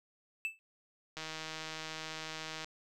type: tone with exponential decay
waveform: triangle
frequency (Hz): 2637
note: E7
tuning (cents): 0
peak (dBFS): -28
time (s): 0.45-0.59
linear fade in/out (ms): 0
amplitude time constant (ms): 29
type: click train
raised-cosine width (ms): 0.2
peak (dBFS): -24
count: 234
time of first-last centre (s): 1.17-2.645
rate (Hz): 158
effects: none